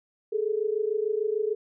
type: tone pair together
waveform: sine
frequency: 415.3 / 442 Hz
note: G#4 / A4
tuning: 0 / +8 cents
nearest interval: minor second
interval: 108 cents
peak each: -27 dBFS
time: 0.32-1.55 s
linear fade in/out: 10 ms
effects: none